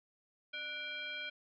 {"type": "tone with frequency modulation", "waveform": "sine", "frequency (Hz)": 2349, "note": "D7", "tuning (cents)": 0, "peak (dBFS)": -39, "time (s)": [0.53, 1.3], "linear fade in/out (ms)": 10, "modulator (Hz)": 873, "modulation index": 1.3, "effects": []}